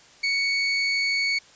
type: tone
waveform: 30% pulse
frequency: 2227 Hz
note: C#7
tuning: 7 cents sharp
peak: -19 dBFS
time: 0.23-1.39 s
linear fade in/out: 10 ms
effects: white hiss -52 dBFS RMS until 1.55 s + resampled to 16000 Hz